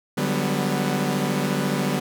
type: chord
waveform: sawtooth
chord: G major seventh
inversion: second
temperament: equal with one note detuned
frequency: 146.83 / 185 / 199.08 / 246.9 Hz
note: D3 / F#3 / G3 / B3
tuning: 0 / 0 / +27 / 0 cents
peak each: -23 dBFS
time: 0.17-2 s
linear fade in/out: 10 ms
effects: none